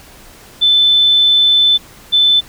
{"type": "tone pair in turn", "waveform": "sine", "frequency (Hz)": [3520, 3520], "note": ["A7", "A7"], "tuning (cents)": [0, 0], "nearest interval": "unison", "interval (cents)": 0, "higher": "neither", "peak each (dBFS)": -7, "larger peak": "neither", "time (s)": [[0.61, 1.78], [2.12, 2.41]], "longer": "first", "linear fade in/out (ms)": 20, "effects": ["pink hiss -40 dBFS RMS until 2.48 s"]}